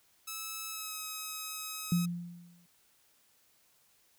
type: tone with pitch glide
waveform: 5% pulse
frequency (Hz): 1300 to 1274.7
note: E6 to D#6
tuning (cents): -24 to +41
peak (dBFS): -27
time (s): 0.27-2.06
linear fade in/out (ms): 10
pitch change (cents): -35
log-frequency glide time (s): 0.69-0.96
type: tone with exponential decay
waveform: sine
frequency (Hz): 173.6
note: F3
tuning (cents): -10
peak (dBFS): -23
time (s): 1.92-2.66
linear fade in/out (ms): 2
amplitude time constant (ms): 160
effects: white hiss -68 dBFS RMS until 4.18 s